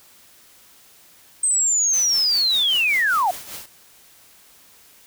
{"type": "linear sweep", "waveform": "sine", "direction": "down", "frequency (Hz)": [8372, 673], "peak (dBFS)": -16, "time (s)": [1.43, 3.31], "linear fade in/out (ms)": 5}
{"type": "noise with tremolo", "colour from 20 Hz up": "white", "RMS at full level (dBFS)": -33, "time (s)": [1.93, 3.66], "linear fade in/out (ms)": 5, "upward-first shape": "triangle", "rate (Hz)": 5.1, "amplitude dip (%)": 70}
{"effects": ["white hiss -51 dBFS RMS until 5.06 s"]}